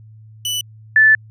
sawtooth / sine tone pair in turn, 2975 / 1750.6 Hz, F#7 / A6, +9 / -9 cents, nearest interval major sixth, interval 918 cents, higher first, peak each -16 / -7 dBFS, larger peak second, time 0.45-0.61 / 0.96-1.15 s, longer second, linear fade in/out 2 ms, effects added 109 Hz sine -39 dBFS peak until 1.3 s + resampled to 32000 Hz

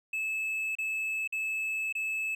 triangle tone with dropouts, 2606 Hz, E7, 20 cents flat, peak -28 dBFS, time 0.13-2.35 s, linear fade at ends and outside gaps 5 ms, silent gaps 0.753-0.785 / 1.276-1.324 / 1.926-1.951 s, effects none

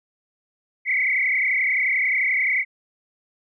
sine tone with frequency modulation, 2128 Hz, C7, 29 cents sharp, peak -18 dBFS, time 0.85-2.65 s, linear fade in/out 50 ms, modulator 31.4 Hz, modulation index 4.4, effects none

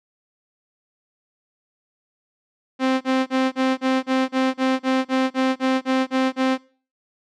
sawtooth tone bursts, 261.6 Hz, C4, in tune, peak -13 dBFS, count 15, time 2.79-6.58 s, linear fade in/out 50 ms, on 220 ms, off 35 ms, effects noise-tail reverb RT60 0.4 s tail -22 dB re dry + low-pass 4000 Hz 12 dB/octave

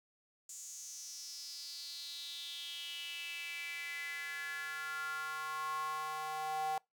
square tone with high-pass filter sweep, 155 Hz, D#3, 6 cents flat, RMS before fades -42 dBFS, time 0.49-6.78 s, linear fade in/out 2 ms, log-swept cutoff 7200 to 750 Hz, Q 5.9, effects noise-tail reverb RT60 0.2 s tail -25 dB re dry

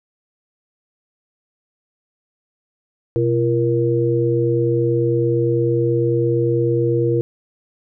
sine tone cluster, 124.5 / 341.6 / 470.6 Hz, B2 / F4 / A#4, +14 / -38 / +16 cents, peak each -19 dBFS, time 3.16-7.21 s, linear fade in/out 0 ms, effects none

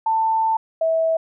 sine tone pair in turn, 890 / 649.9 Hz, A5 / E5, +20 / -25 cents, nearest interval perfect fourth, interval 545 cents, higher first, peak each -16 dBFS, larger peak neither, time 0.06-0.57 / 0.81-1.17 s, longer first, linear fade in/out 5 ms, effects none

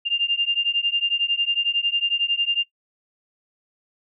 sine beating tone pair, 2794 / 2805 Hz, F7 / F7, 0 / +7 cents, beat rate 11 Hz, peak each -22 dBFS, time 0.05-2.64 s, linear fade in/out 20 ms, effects noise-tail reverb RT60 0.1 s tail -21 dB re dry

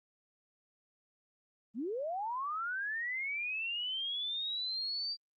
sine linear sweep, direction up, 197.2 to 4700 Hz, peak -34 dBFS, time 1.74-5.17 s, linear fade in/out 50 ms, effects Opus 32 kbps

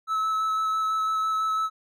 triangle tone with vibrato, 1300 Hz, E6, 24 cents flat, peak -21 dBFS, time 0.07-1.7 s, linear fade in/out 50 ms, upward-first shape square, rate 6 Hz, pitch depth 9 cents each way, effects none

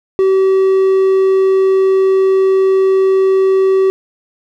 triangle tone, 382.7 Hz, G4, 42 cents flat, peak -6 dBFS, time 0.19-3.9 s, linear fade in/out 0 ms, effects none

